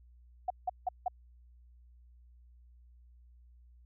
sine tone bursts, 731 Hz, F#5, 21 cents flat, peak -28 dBFS, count 4, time 0.48-1.082 s, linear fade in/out 5 ms, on 23 ms, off 170 ms, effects added 60 Hz sine -56 dBFS peak until 3.85 s

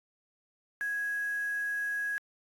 sine tone with quantisation, 1660 Hz, G#6, 1 cent flat, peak -30 dBFS, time 0.81-2.18 s, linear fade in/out 0 ms, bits 8, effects AAC 64 kbps

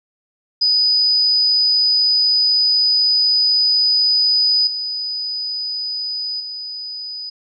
sine tone with level steps, 4978 Hz, D#8, in tune, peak -12 / -21 / -26 dBFS, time 0.61-7.3 s, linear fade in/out 10 ms, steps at 4.67 / 6.4 s, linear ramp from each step 2 ms, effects none

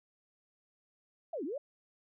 sine linear two-way sweep, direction down then up, 708 to 246.9 to 609 Hz, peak -35 dBFS, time 1.33-1.58 s, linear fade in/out 5 ms, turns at 1.44 s, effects none

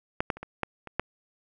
clicks, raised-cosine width 0.5 ms, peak -10 / -11 / -27 / -22 / -12 / -25 / -10 dBFS, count 7, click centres 0.205 / 0.302 / 0.37 / 0.43 / 0.633 / 0.873 / 0.996 s, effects none

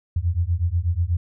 sine beating tone pair, 82.41 / 90.61 Hz, E2 / F#2, 0 / -36 cents, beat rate 8.2 Hz, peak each -22 / -22 dBFS, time 0.16-1.17 s, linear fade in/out 5 ms, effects none

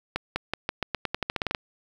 accelerating click train, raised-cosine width 0.3 ms, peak -10 dBFS, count 15, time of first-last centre 0.16-1.548 s, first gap 200 ms, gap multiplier 0.88, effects 7-bit

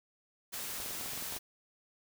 white noise, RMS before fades -40 dBFS, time 0.52-1.39 s, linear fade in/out 20 ms
clicks, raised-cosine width 1 ms, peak -33 dBFS, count 11, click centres 0.801 / 0.861 / 0.908 / 0.951 / 1.011 / 1.06 / 1.134 / 1.176 / 1.224 / 1.324 / 1.365 s
effects none

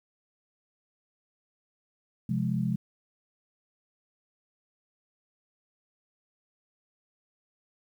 sine chord, F minor, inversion second, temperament just, 130.96 / 174.61 / 209.5 Hz, C3 / F3 / Ab3, +2 / 0 / +15 cents, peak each -30 dBFS, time 2.29-2.76 s, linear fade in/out 5 ms, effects 10-bit

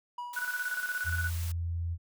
triangle tone with exponential decay, 971 Hz, B5, 30 cents flat, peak -32 dBFS, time 0.18-0.97 s, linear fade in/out 5 ms, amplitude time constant 170 ms
white high-pass noise, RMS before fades -44 dBFS, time 0.33-1.52 s, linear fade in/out 5 ms, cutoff 730 Hz, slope 12 dB/octave
sine tone with tremolo, 1480 Hz, F#6, in tune, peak -29 dBFS, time 0.36-1.3 s, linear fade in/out 10 ms, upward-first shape square, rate 17 Hz, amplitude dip 60%
sine tone, 84.7 Hz, E2, 48 cents sharp, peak -30 dBFS, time 1.04-1.98 s, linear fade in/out 50 ms
effects none

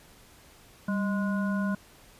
harmonic tone with a mistuned harmonic, 207.7 Hz, G#3, in tune, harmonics 1 / 3 / 5 / 7, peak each -26 / -38 / -39 / -37 dBFS, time 0.88-1.75 s, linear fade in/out 5 ms, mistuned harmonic 1, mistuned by -93 cents, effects pink hiss -55 dBFS RMS until 2.19 s + resampled to 32000 Hz

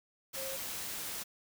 sine tone in noise, 535 Hz, C5, 38 cents sharp, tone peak -41 dBFS, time 0.36-0.57 s, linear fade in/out 20 ms, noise white, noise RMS -40 dBFS, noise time 0.33-1.24 s, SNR -4 dB, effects none

